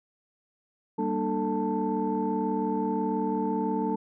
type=tone cluster; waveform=sine; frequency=195.8 / 234.2 / 300 / 443.5 / 885 Hz; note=G3 / A#3 / D4 / A4 / A5; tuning=-2 / +8 / +37 / +14 / +10 cents; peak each=-31 dBFS; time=0.98-3.96 s; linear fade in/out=10 ms; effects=tanh soft clip ceiling -16 dBFS